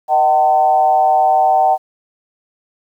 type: tone with frequency modulation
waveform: sine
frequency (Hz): 761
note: F#5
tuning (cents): +48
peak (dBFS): -9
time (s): 0.08-1.78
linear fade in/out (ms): 50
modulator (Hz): 137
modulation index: 0.75
effects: 8-bit